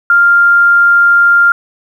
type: tone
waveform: sine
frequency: 1396.9 Hz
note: F6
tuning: in tune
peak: -4 dBFS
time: 0.1-1.52 s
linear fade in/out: 2 ms
effects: 7-bit